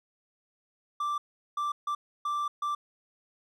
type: tone bursts at uneven times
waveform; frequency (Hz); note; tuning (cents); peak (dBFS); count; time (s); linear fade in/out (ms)
triangle; 1174.7; D6; 0; -26; 5; 1-1.18 / 1.57-1.72 / 1.87-1.95 / 2.25-2.48 / 2.62-2.75; 5
effects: none